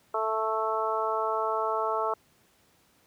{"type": "harmonic tone", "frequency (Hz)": 220, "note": "A3", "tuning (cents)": 0, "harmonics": [2, 3, 4, 5, 6], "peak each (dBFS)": [-32, -32, -32, -32, -32], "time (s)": [0.14, 2.14], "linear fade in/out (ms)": 5, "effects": ["pink hiss -64 dBFS RMS until 3.06 s", "high-pass 80 Hz 12 dB/octave"]}